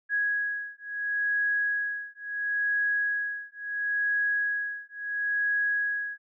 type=beating tone pair; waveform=sine; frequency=1661.2 / 1661.93 Hz; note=G#6 / G#6; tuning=0 / +1 cents; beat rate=0.73 Hz; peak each=-29 dBFS; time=0.09-6.18 s; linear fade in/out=50 ms; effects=none